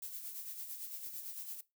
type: noise with tremolo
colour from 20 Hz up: violet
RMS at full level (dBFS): -43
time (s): 0.02-1.61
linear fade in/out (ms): 5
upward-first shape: sine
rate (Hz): 8.9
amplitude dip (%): 50
effects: noise-tail reverb RT60 0.2 s tail -18 dB re dry